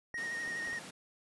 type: tone with vibrato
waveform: triangle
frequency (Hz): 1864.7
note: A#6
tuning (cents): 0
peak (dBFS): -34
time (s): 0.14-0.79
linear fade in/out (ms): 5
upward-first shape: sine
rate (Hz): 12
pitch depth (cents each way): 24
type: clicks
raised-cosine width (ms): 1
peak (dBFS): -35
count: 4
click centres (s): 0.142 / 0.477 / 0.674 / 0.73
type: high-pass noise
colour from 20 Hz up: pink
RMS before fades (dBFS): -48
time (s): 0.17-0.91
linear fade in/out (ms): 10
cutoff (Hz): 150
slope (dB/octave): 24
effects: resampled to 24000 Hz